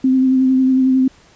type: tone with vibrato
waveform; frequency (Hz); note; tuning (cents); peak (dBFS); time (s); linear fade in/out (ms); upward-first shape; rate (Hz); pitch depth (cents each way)
sine; 260.8; C4; -5; -10; 0.04-1.08; 5; sine; 11; 20
effects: pink hiss -49 dBFS RMS until 1.35 s + resampled to 16000 Hz